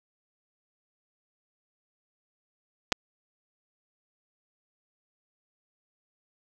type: clicks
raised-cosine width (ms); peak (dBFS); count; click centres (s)
0.2; -6; 2; 2.921 / 2.925
effects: none